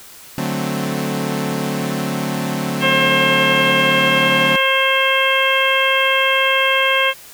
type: chord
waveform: sawtooth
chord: D dominant seventh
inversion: none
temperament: equal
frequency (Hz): 146.83 / 185 / 220 / 261.6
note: D3 / F#3 / A3 / C4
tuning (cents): 0 / 0 / 0 / 0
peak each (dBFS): -21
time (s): 0.38-4.56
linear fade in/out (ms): 0
type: harmonic tone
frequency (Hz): 534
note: C5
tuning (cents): +35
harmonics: 1 / 2 / 3 / 4 / 5 / 6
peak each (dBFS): -20 / -20 / -20 / -20 / -20 / -20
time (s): 2.8-7.14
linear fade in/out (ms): 50
effects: white hiss -40 dBFS RMS until 7.33 s